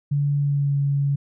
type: tone with pitch glide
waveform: sine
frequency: 143.4 to 140.86 Hz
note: D3 to C#3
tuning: -41 to +28 cents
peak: -18 dBFS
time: 0.11-1.16 s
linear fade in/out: 10 ms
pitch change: -31 cents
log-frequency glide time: 0.37-0.77 s
effects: none